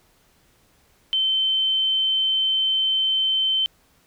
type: tone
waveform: sine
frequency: 3088 Hz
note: G7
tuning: 27 cents flat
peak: -18 dBFS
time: 1.13-3.66 s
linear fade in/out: 0 ms
effects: pink hiss -60 dBFS RMS until 4.06 s